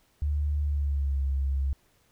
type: tone with pitch glide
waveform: sine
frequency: 73.42 to 68.11 Hz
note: D2 to C#2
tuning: 0 to -30 cents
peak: -24 dBFS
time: 0.22-1.73 s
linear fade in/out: 0 ms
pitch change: -130 cents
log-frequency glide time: 0.61-1.22 s
effects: pink hiss -66 dBFS RMS until 2.11 s